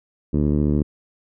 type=tone with low-pass filter; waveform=10% pulse; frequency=74 Hz; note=D2; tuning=14 cents sharp; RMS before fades=-19 dBFS; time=0.33-0.83 s; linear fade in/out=10 ms; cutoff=300 Hz; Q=1.1; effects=none